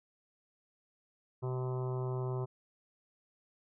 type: harmonic tone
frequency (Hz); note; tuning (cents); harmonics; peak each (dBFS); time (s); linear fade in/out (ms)
127.7; C3; -42; 1 / 3 / 4 / 5 / 6 / 7 / 8 / 9 / 10; -34 / -39 / -50 / -48 / -52 / -51 / -49 / -57 / -57; 1.42-2.46; 20
effects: none